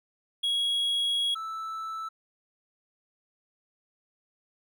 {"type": "tone pair in turn", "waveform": "triangle", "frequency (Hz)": [3318, 1316.7], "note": ["G#7", "E6"], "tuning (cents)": [-2, -2], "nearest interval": "octave + major third", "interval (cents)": 1600, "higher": "first", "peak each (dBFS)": [-23, -31], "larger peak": "first", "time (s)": [[0.43, 1.35], [1.35, 2.09]], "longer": "first", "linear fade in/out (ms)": 10, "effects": []}